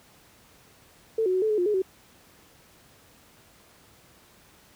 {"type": "tone with pitch steps", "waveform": "sine", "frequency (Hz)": [445.9, 369.4, 372.4, 435.5, 425.3, 355.1, 420.4, 377.5], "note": ["A4", "F#4", "F#4", "A4", "G#4", "F4", "G#4", "F#4"], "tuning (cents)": [23, -3, 11, -18, 41, 29, 21, 35], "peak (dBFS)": -21, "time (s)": [1.18, 1.82], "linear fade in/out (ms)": 5, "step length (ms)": 80, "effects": ["pink hiss -56 dBFS RMS until 4.75 s", "high-pass 60 Hz 12 dB/octave"]}